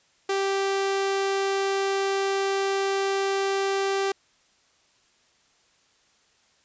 sawtooth tone, 391.4 Hz, G4, 3 cents flat, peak -19 dBFS, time 0.29-4.12 s, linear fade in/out 5 ms, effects white hiss -63 dBFS RMS until 6.64 s + resampled to 16000 Hz

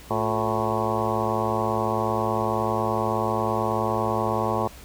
harmonic tone with a mistuned harmonic, 110 Hz, A2, in tune, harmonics 1 / 2 / 3 / 4 / 5 / 6 / 7 / 8 / 9 / 10, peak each -31 / -31 / -31 / -31 / -31 / -31 / -31 / -31 / -31 / -31 dBFS, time 0.1-4.68 s, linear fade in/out 10 ms, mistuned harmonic 3, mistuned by +110 cents, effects added 60 Hz sine -46 dBFS peak until 4.84 s + pink hiss -46 dBFS RMS until 4.84 s

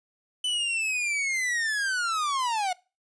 45% pulse linear sweep, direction down, 3016 to 713 Hz, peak -25 dBFS, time 0.44-2.73 s, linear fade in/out 5 ms, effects noise-tail reverb RT60 0.3 s tail -23 dB re dry + resampled to 22050 Hz

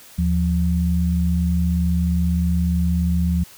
sine tone pair together, 77.78 / 174.61 Hz, D#2 / F3, 0 / 0 cents, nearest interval octave + major second, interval 1400 cents, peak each -19 dBFS, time 0.18-3.44 s, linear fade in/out 10 ms, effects white hiss -45 dBFS RMS until 3.57 s

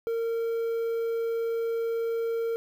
triangle tone with quantisation, 459.1 Hz, A#4, 26 cents flat, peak -24 dBFS, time 0.07-2.56 s, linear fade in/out 0 ms, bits 9, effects none

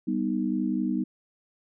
sine chord, G augmented, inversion none, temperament equal, 196 / 246.9 / 311.1 Hz, G3 / B3 / D#4, 0 / 0 / 0 cents, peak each -29 / -28 / -29 dBFS, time 0.07-1.04 s, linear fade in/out 10 ms, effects none

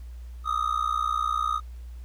triangle tone with amplitude modulation, 1245 Hz, D#6, 1 cent sharp, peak -18 dBFS, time 0.44-1.61 s, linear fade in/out 50 ms, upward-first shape sine, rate 60 Hz, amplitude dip 95%, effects added 60 Hz sine -37 dBFS peak until 2.04 s + pink hiss -61 dBFS RMS until 2.04 s

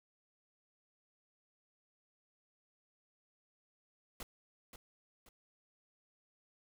pink noise with echo, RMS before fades -45 dBFS, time 4.2-4.23 s, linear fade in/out 2 ms, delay 530 ms, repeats 2, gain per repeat -8 dB, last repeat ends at 5.29 s, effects none

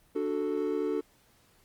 triangle chord, D major, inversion none, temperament equal with one note detuned, 295.2 / 370 / 440 Hz, D4 / F#4 / A4, +9 / 0 / 0 cents, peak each -31 / -31 / -29 dBFS, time 0.15-1.01 s, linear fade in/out 10 ms, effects pink hiss -64 dBFS RMS until 1.64 s + Opus 32 kbps

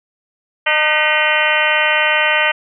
harmonic tone with a mistuned harmonic, 304.7 Hz, D#4, 36 cents flat, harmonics 2 / 3 / 4 / 5 / 6 / 7 / 8 / 9 / 10, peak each -21 / -22 / -23 / -20 / -18 / -21 / -21 / -21 / -22 dBFS, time 0.66-2.52 s, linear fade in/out 10 ms, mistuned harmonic 6, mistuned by +76 cents, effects none

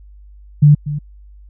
sine tone with echo, 147.3 Hz, D3, 6 cents sharp, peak -4 dBFS, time 0.62-0.75 s, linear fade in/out 10 ms, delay 240 ms, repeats 1, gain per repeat -14 dB, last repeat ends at 0.99 s, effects added 50 Hz sine -38 dBFS peak until 1.49 s

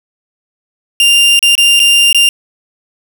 40% pulse tone with dropouts, 2794 Hz, F7, in tune, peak -4 dBFS, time 1-2.29 s, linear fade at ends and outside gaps 1 ms, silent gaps 1.392-1.427 / 1.553-1.579 / 1.794-1.8 / 2.128-2.146 s, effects none

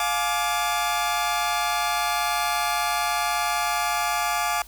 sawtooth chord, D diminished, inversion first, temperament just, 704.8 / 845.8 / 1174.7 Hz, F5 / Ab5 / D6, +16 / +31 / 0 cents, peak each -23 dBFS, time 0-4.62 s, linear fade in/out 2 ms, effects added 49 Hz sine -47 dBFS peak until 4.67 s + white hiss -49 dBFS RMS until 4.67 s

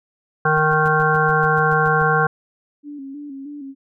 harmonic tone, 155 Hz, D#3, 6 cents flat, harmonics 1 / 3 / 5 / 7 / 9 / 10, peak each -21 / -21 / -21 / -21 / -21 / -21 dBFS, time 0.45-2.27 s, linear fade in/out 5 ms
brown noise bursts, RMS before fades -34 dBFS, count 11, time 0.57-2.023 s, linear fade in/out 0 ms, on 23 ms, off 120 ms
sine tone with vibrato, 281.7 Hz, C#4, 28 cents sharp, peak -30 dBFS, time 2.83-3.75 s, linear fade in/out 50 ms, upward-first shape square, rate 3.2 Hz, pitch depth 60 cents each way
effects none

